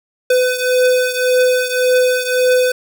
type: beating tone pair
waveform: square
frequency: 503 / 504.8 Hz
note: B4 / B4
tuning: +32 / +38 cents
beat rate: 1.8 Hz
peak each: -14 / -18 dBFS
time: 0.3-2.72 s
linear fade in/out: 5 ms
effects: none